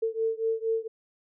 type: beating tone pair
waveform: sine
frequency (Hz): 447.1 / 451.4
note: A4 / A4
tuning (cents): +28 / +44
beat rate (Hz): 4.3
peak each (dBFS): -28 / -29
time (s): 0.02-0.88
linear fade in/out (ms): 10
effects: none